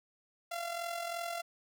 sawtooth tone with amplitude modulation, 685 Hz, F5, 34 cents flat, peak -30 dBFS, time 0.51-1.42 s, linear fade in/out 10 ms, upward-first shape sine, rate 42.9 Hz, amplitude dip 55%, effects none

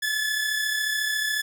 sawtooth tone pair together, 1717.9 / 1752 Hz, A6 / A6, -42 / -8 cents, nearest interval unison, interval 34 cents, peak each -21 / -28 dBFS, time 0.02-1.42 s, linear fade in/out 10 ms, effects 10-bit

